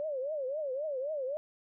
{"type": "tone with vibrato", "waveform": "sine", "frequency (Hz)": 566, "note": "C#5", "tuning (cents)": 36, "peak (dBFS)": -32, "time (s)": [0, 1.37], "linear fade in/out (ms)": 0, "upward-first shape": "triangle", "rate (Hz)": 3.8, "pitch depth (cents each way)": 220, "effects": []}